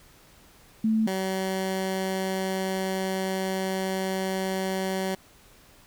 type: tone pair in turn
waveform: sine / 15% pulse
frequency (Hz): 220 / 189.83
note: A3 / F#3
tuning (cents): 0 / +45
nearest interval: minor third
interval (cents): 255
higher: first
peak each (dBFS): -20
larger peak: neither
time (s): 0.84-1.07 / 1.07-5.15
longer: second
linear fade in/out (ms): 5
effects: pink hiss -55 dBFS RMS until 5.86 s